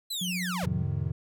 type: linear sweep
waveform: sawtooth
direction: down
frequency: 4132 to 387.9 Hz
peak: -28 dBFS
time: 0.1-0.66 s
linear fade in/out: 10 ms
type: tone with tremolo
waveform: sine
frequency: 180.4 Hz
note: F#3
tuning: 44 cents flat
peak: -30 dBFS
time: 0.21-0.83 s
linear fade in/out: 5 ms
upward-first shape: sine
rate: 15 Hz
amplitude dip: 25%
type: chord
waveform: triangle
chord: F dominant seventh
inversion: none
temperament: equal with one note detuned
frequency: 87.31 / 110 / 130.81 / 153.51 Hz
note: F2 / A2 / C3 / Eb3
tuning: 0 / 0 / 0 / -23 cents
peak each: -31 dBFS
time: 0.63-1.12 s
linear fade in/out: 10 ms
effects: none